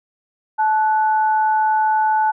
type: tone pair together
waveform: sine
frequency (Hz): 867.9 / 1480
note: A5 / F#6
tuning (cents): -24 / 0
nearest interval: major sixth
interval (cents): 924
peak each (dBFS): -14 / -25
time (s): 0.58-2.32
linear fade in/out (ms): 20
effects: none